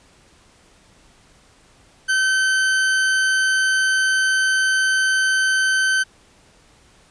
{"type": "tone", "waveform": "40% pulse", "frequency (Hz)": 1538, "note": "G6", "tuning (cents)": -33, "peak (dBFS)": -15, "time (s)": [2.08, 6.04], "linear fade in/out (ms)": 20, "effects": ["pink hiss -53 dBFS RMS until 7.1 s", "resampled to 22050 Hz"]}